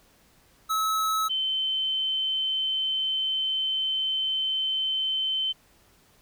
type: tone pair in turn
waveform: square / sine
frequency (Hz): 1294 / 3078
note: E6 / G7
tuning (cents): -32 / -32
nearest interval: octave + minor third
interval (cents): 1500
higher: second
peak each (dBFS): -24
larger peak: neither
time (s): 0.69-1.29 / 1.29-5.53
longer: second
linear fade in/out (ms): 20
effects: pink hiss -60 dBFS RMS until 6.21 s